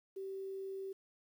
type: tone with quantisation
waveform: sine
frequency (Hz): 386.3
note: G4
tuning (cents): -25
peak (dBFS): -40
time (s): 0.16-0.93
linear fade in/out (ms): 10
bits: 11
effects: none